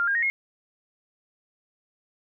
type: tone with pitch steps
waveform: sine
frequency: 1396.9 / 1613.9 / 1864.6 / 2154 Hz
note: F6 / G6 / A#6 / C7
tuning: 0 / +50 / 0 / +50 cents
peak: -21 dBFS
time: 0-0.3 s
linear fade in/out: 0 ms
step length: 75 ms
effects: none